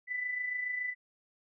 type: tone with amplitude modulation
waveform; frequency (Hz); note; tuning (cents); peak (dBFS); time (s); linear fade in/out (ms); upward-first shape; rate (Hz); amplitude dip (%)
sine; 1991; B6; +14; -30; 0.07-0.95; 50; sine; 27.1; 50
effects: none